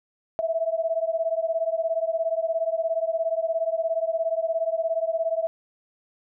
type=beating tone pair; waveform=sine; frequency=649 / 666 Hz; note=E5 / E5; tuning=-27 / +18 cents; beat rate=17 Hz; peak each=-25 / -26 dBFS; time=0.39-5.47 s; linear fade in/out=0 ms; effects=none